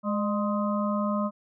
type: harmonic tone with a mistuned harmonic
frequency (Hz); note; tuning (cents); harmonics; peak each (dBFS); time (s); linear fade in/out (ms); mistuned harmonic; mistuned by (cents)
208.9; G#3; +10; 1 / 3 / 5 / 6; -26 / -31 / -33 / -34; 0.03-1.31; 50; 3; -54
effects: none